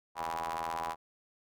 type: ring-modulated tone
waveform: sawtooth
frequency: 82.41 Hz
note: E2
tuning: in tune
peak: -27 dBFS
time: 0.15-0.96 s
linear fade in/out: 50 ms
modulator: 899 Hz
effects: none